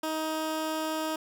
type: tone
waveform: 15% pulse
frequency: 314.7 Hz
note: D#4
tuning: 20 cents sharp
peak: -23 dBFS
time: 0.03-1.16 s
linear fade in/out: 5 ms
effects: none